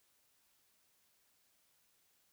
silence, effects white hiss -74 dBFS RMS until 2.32 s

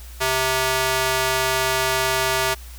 square tone with high-pass filter, 130.81 Hz, C3, in tune, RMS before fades -21 dBFS, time 0.2-2.55 s, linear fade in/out 20 ms, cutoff 640 Hz, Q 0.58, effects added 60 Hz sine -36 dBFS peak until 2.78 s + white hiss -45 dBFS RMS until 2.78 s

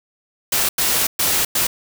white noise bursts at uneven times, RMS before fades -18 dBFS, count 4, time 0.52-0.69 / 0.78-1.07 / 1.19-1.45 / 1.55-1.67 s, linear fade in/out 5 ms, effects none

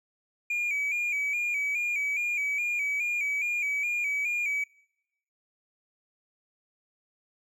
triangle tone with vibrato, 2349 Hz, D7, in tune, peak -24 dBFS, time 0.5-4.64 s, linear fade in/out 5 ms, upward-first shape square, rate 2.4 Hz, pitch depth 51 cents each way, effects noise-tail reverb RT60 0.9 s tail -26 dB re dry + tanh soft clip ceiling -20 dBFS

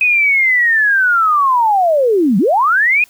sine linear two-way sweep, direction down then up, 2527 to 174.61 to 2527 Hz, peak -9 dBFS, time 0.01-3.04 s, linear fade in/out 2 ms, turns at 2.38 s, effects white hiss -48 dBFS RMS until 3.09 s

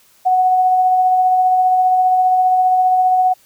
sine tone with tremolo, 740 Hz, F#5, in tune, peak -9 dBFS, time 0.25-3.34 s, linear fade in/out 20 ms, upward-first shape sine, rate 15 Hz, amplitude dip 25%, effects white hiss -52 dBFS RMS until 3.45 s

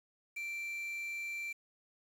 triangle tone with quantisation, 2349 Hz, D7, in tune, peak -36 dBFS, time 0.36-1.53 s, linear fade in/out 10 ms, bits 9, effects none

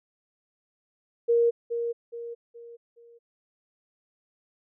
sine tone with echo, 469 Hz, A#4, 11 cents sharp, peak -18 dBFS, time 1.28-1.51 s, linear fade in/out 20 ms, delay 420 ms, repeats 4, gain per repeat -8 dB, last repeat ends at 3.19 s, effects none

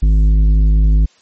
sine tone with tanh clipping, 52.2 Hz, G#1, 10 cents sharp, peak -9 dBFS, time 0.02-1.06 s, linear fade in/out 10 ms, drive 9 dB, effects white hiss -52 dBFS RMS until 1.21 s + MP3 32 kbps

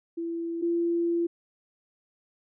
sine tone pair in turn, 335.1 / 340.4 Hz, E4 / F4, +29 / -44 cents, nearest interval unison, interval 27 cents, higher second, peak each -29 / -23 dBFS, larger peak second, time 0.17-0.62 / 0.62-1.27 s, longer second, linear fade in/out 10 ms, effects none

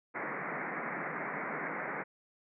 white band-pass noise, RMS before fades -38 dBFS, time 0.14-2.04 s, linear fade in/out 20 ms, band 140 to 2200 Hz, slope 96 dB/octave, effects none

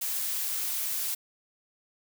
blue noise, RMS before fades -31 dBFS, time 0.01-1.15 s, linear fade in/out 10 ms, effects none

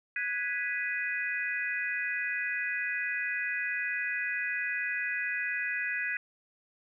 sine chord, G# minor seventh, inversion third, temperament equal, 1480 / 1661.2 / 1975.5 / 2489 Hz, F#6 / G#6 / B6 / D#7, 0 / 0 / 0 / 0 cents, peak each -39 / -34 / -34 / -36 dBFS, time 0.16-6.17 s, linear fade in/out 2 ms, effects none

